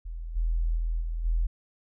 sine tone with level steps, 41.2 Hz, E1, in tune, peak -33 / -23 / -25 / -28 / -22 dBFS, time 0.05-1.47 s, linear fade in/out 10 ms, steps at 0.35 / 0.76 / 1 / 1.24 s, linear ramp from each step 20 ms, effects none

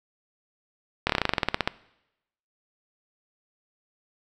slowing click train, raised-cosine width 0.3 ms, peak -5 dBFS, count 15, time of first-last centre 1.07-1.675 s, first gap 25 ms, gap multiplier 1.08, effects noise-tail reverb RT60 0.9 s tail -21 dB re dry

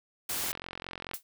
white noise, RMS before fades -33 dBFS, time 0.29-0.52 s, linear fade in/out 5 ms
click train, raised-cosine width 0.3 ms, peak -22 dBFS, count 32, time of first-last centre 0.44-1.135 s, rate 44.6 Hz
blue noise with exponential decay, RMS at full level -32 dBFS, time 1.14-1.23 s, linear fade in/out 1 ms, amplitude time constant 18 ms
effects none

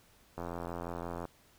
click train, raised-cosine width 1 ms, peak -25 dBFS, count 76, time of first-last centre 0.38-1.253 s, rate 85.9 Hz, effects pink hiss -64 dBFS RMS until 1.58 s

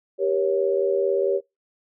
sine chord, G diminished, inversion none, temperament equal with one note detuned, 392 / 476.5 / 554.4 Hz, G4 / Bb4 / Db5, 0 / +38 / 0 cents, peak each -22 / -26 / -23 dBFS, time 0.18-1.41 s, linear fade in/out 50 ms, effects noise-tail reverb RT60 0.2 s tail -23 dB re dry

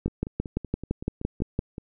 two click trains, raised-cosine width 3 ms, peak -22 / -12 dBFS, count 10 / 10, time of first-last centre 0.08-1.781 / 0.06-1.591 s, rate 5.29 / 5.88 Hz, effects none

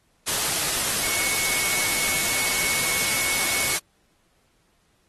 sine tone in noise, 2208 Hz, C#7, 7 cents flat, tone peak -29 dBFS, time 1.02-3.77 s, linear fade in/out 20 ms, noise white, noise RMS -24 dBFS, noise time 0.26-3.79 s, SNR -8 dB, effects pink hiss -66 dBFS RMS until 5.08 s + AAC 32 kbps

